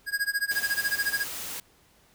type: tone with tremolo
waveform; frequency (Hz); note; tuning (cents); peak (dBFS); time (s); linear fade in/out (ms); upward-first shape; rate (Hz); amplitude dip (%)
square; 1642; G#6; -20; -23; 0.06-1.26; 50; sine; 14; 95
type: noise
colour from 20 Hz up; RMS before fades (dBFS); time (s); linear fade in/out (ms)
white; -36; 0.51-1.6; 2
effects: pink hiss -61 dBFS RMS until 2.14 s